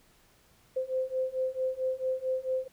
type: beating tone pair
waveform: sine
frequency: 516 / 520.5 Hz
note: C5 / C5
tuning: -24 / -9 cents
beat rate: 4.5 Hz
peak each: -32 / -31 dBFS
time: 0.76-2.68 s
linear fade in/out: 10 ms
effects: pink hiss -63 dBFS RMS until 2.72 s